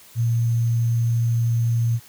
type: tone with sample-and-hold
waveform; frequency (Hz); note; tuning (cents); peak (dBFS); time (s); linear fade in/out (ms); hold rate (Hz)
sine; 116.54; A#2; 0; -17; 0.15-2; 50; 6300
effects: white hiss -48 dBFS RMS until 2.08 s